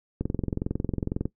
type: click train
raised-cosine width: 3 ms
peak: -14 dBFS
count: 24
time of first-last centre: 0.21-1.255 s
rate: 22 Hz
effects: noise-tail reverb RT60 0.1 s tail -19 dB re dry